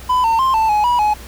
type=tone with pitch steps; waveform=triangle; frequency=1003 / 906 / 1052 / 885 / 841 / 971 / 843 Hz; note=B5 / A#5 / C6 / A5 / G#5 / B5 / G#5; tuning=+26 / -50 / +9 / +10 / +22 / -30 / +26 cents; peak=-10 dBFS; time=0.09-1.14 s; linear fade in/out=10 ms; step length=150 ms; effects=added 60 Hz sine -35 dBFS peak until 1.27 s + pink hiss -38 dBFS RMS until 1.27 s